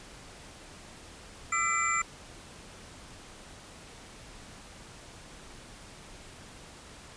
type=tone cluster; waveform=sine; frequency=1208 / 1334 / 2012 / 2344 / 7240 Hz; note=D6 / E6 / B6 / D7 / A8; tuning=+48 / +20 / +32 / -4 / +48 cents; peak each=-34 / -30 / -32 / -34 / -33 dBFS; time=1.52-2.02 s; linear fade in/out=5 ms; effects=pink hiss -49 dBFS RMS until 7.16 s + resampled to 22050 Hz